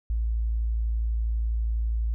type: tone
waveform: sine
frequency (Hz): 56.1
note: A1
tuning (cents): +34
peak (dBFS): -23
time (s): 0.1-2.14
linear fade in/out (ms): 0
effects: none